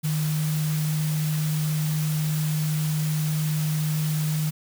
sine tone in noise, 153.8 Hz, D#3, 20 cents flat, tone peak -22 dBFS, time 0.03-4.51 s, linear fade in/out 20 ms, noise white, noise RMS -35 dBFS, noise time 0.03-4.51 s, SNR +10 dB, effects none

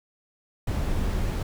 brown noise, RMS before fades -26 dBFS, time 0.67-1.43 s, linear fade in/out 5 ms, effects none

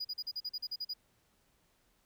triangle tone bursts, 4910 Hz, D#8, 24 cents flat, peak -34 dBFS, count 11, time 0-0.938 s, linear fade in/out 10 ms, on 48 ms, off 41 ms, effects pink hiss -72 dBFS RMS until 2.05 s

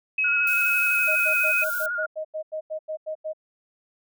sine tone with pitch glide, 2556 to 2522 Hz, D#7 to D#7, +46 to +23 cents, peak -20 dBFS, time 0.18-1.64 s, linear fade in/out 5 ms, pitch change -23 cents, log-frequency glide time 0.75-1.35 s
sine tone with vibrato, 1430 Hz, F6, 41 cents sharp, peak -25 dBFS, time 0.24-2.06 s, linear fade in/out 5 ms, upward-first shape square, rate 12 Hz, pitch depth 30 cents each way
violet noise, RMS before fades -34 dBFS, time 0.47-1.86 s, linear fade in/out 2 ms
sine tone bursts, 625 Hz, D#5, 8 cents sharp, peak -27 dBFS, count 13, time 1.07-3.334 s, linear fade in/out 20 ms, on 92 ms, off 89 ms
effects none

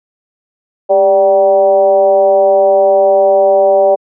sine tone with frequency modulation, 584 Hz, D5, 10 cents flat, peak -5 dBFS, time 0.89-3.96 s, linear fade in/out 20 ms, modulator 187 Hz, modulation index 0.82, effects high-pass 300 Hz 12 dB/octave

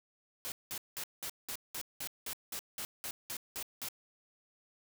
white noise bursts, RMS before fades -40 dBFS, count 14, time 0.45-3.886 s, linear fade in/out 0 ms, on 69 ms, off 190 ms, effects none

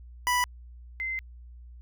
25% pulse / sine tone pair in turn, 986 / 2070 Hz, B5 / C7, -3 / -19 cents, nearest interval octave + minor second, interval 1284 cents, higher second, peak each -19 / -29 dBFS, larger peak first, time 0.27-0.44 / 1-1.19 s, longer second, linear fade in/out 0 ms, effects added 60 Hz sine -44 dBFS peak until 1.81 s

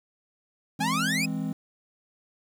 triangle chord, E augmented, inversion none, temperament equal, 164.81 / 207.7 / 261.6 Hz, E3 / G#3 / B#3, 0 / 0 / 0 cents, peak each -30 dBFS, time 0.79-1.53 s, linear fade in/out 5 ms
sawtooth exponential sweep, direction up, 791 to 2586 Hz, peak -22 dBFS, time 0.8-1.26 s, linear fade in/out 10 ms
effects low-pass 12000 Hz 12 dB/octave + 9-bit

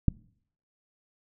click, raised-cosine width 5 ms, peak -9 dBFS, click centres 0.083 s, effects noise-tail reverb RT60 0.6 s tail -23 dB re dry

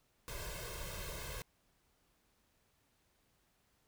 pink noise with comb filter, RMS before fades -44 dBFS, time 0.28-1.42 s, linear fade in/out 0 ms, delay 1.9 ms, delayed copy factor +0.95, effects pink hiss -75 dBFS RMS until 3.87 s

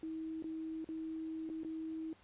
sine tone with dropouts, 320 Hz, D#4, 49 cents sharp, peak -39 dBFS, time 0.03-2.13 s, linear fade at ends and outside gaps 1 ms, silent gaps 0.424-0.442 / 0.844-0.889 / 1.491-1.499 / 1.634-1.647 s, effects pink hiss -65 dBFS RMS until 2.23 s + resampled to 8000 Hz

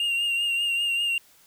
triangle tone with vibrato, 2794 Hz, F7, in tune, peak -21 dBFS, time 0-1.18 s, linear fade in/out 2 ms, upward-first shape triangle, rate 5.1 Hz, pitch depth 38 cents each way, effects white hiss -57 dBFS RMS until 1.46 s

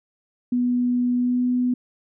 sine tone with pitch glide, 245.8 to 248.4 Hz, B3 to B3, -8 to +10 cents, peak -18 dBFS, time 0.52-1.74 s, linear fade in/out 5 ms, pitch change +18 cents, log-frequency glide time 1.16-1.43 s, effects none

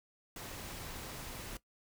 pink noise, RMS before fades -45 dBFS, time 0.36-1.57 s, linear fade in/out 2 ms, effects noise-tail reverb RT60 0.1 s tail -17 dB re dry

